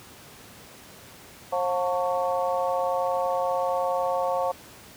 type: harmonic tone with a mistuned harmonic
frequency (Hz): 178.9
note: F3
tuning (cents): +42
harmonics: 3 / 4 / 5 / 6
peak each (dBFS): -26 / -28 / -30 / -32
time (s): 1.52-4.52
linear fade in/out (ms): 10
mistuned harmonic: 6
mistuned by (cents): +66
effects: pink hiss -47 dBFS RMS until 4.96 s + high-pass 80 Hz 12 dB/octave